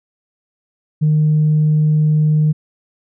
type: tone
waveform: sine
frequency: 153.1 Hz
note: D#3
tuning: 28 cents flat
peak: -9 dBFS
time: 1.01-2.53 s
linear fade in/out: 20 ms
effects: tanh soft clip ceiling -7 dBFS